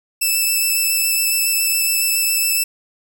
5% pulse tone with vibrato, 2637 Hz, E7, in tune, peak -7 dBFS, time 0.21-2.64 s, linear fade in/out 10 ms, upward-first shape square, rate 7.2 Hz, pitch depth 9 cents each way, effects none

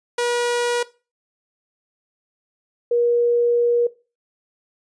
sawtooth / sine tone pair in turn, 481.5 / 476.8 Hz, B4 / A#4, -44 / +39 cents, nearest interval unison, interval 17 cents, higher first, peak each -15 dBFS, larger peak neither, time 0.18-0.83 / 2.91-3.87 s, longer second, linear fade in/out 5 ms, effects noise-tail reverb RT60 0.3 s tail -18 dB re dry + resampled to 22050 Hz

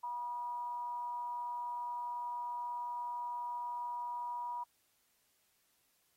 sine tone with frequency modulation, 966 Hz, B5, 39 cents flat, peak -37 dBFS, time 0.03-4.64 s, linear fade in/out 10 ms, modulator 258 Hz, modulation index 0.22, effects white hiss -75 dBFS RMS until 6.16 s + AAC 48 kbps

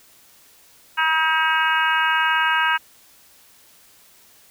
harmonic tone, 318.6 Hz, D#4, 41 cents sharp, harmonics 3 / 4 / 5 / 6 / 7 / 8 / 9, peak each -22 / -24 / -20 / -32 / -30 / -28 / -27 dBFS, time 0.97-2.78 s, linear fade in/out 20 ms, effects white hiss -52 dBFS RMS until 4.5 s

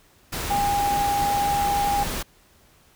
sine tone in noise, 810 Hz, G#5, 43 cents flat, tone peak -20 dBFS, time 0.5-2.04 s, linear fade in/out 10 ms, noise pink, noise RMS -29 dBFS, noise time 0.32-2.23 s, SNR +6 dB, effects pink hiss -57 dBFS RMS until 2.95 s

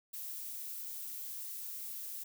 violet noise, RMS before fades -43 dBFS, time 0.13-2.24 s, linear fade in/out 10 ms, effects none

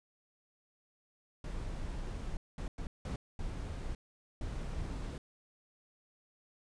brown noise bursts at uneven times, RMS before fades -39 dBFS, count 6, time 1.44-2.37 / 2.58-2.68 / 2.78-2.87 / 3.05-3.16 / 3.39-3.95 / 4.41-5.18 s, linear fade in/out 2 ms, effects resampled to 22050 Hz

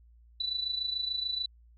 sine tone with amplitude modulation, 3970 Hz, B7, 8 cents sharp, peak -27 dBFS, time 0.4-1.46 s, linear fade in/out 5 ms, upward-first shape sine, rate 26.9 Hz, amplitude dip 70%, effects added 58 Hz sine -55 dBFS peak until 1.77 s

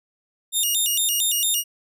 10% pulse tone with vibrato, 3236 Hz, G#7, 46 cents flat, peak -12 dBFS, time 0.52-1.64 s, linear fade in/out 50 ms, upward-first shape square, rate 4.4 Hz, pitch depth 210 cents each way, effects none

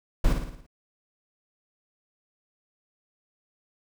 brown noise with echo, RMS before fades -20 dBFS, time 0.24-0.33 s, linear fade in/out 5 ms, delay 56 ms, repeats 6, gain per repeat -5 dB, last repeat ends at 0.666 s, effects none

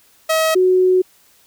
sawtooth / sine tone pair in turn, 639 / 369.1 Hz, D#5 / F#4, +46 / -4 cents, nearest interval minor seventh, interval 950 cents, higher first, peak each -10 dBFS, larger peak neither, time 0.29-0.55 / 0.55-1.02 s, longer second, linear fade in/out 10 ms, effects white hiss -53 dBFS RMS until 1.46 s

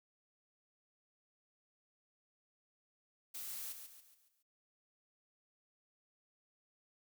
blue noise with echo, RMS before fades -45 dBFS, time 3.34-3.73 s, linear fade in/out 10 ms, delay 140 ms, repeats 5, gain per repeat -7 dB, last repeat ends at 4.43 s, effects none

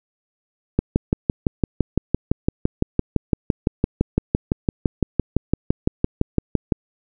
click train, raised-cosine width 3 ms, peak -3 dBFS, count 36, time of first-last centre 0.79-6.722 s, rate 5.9 Hz, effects none

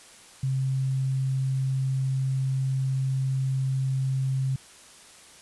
sine tone, 132.9 Hz, C3, 27 cents sharp, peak -23 dBFS, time 0.43-4.56 s, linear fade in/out 5 ms, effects white hiss -50 dBFS RMS until 5.41 s + resampled to 24000 Hz

